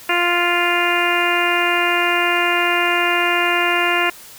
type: harmonic tone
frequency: 349.2 Hz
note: F4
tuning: in tune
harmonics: 1 / 2 / 3 / 4 / 5 / 6 / 7 / 8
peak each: -23 / -23 / -23 / -23 / -23 / -23 / -23 / -23 dBFS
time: 0.09-4.1 s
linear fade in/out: 5 ms
effects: white hiss -40 dBFS RMS until 4.38 s